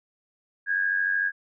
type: tone with amplitude modulation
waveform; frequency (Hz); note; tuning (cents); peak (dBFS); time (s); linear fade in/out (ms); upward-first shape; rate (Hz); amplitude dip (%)
sine; 1635; G#6; -28; -19; 0.66-1.32; 50; sine; 93.3; 65
effects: none